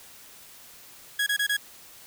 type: tone bursts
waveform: 30% pulse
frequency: 1661.2 Hz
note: G#6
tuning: in tune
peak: -20 dBFS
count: 4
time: 1.19-1.568 s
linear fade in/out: 5 ms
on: 75 ms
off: 26 ms
effects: white hiss -49 dBFS RMS until 2.06 s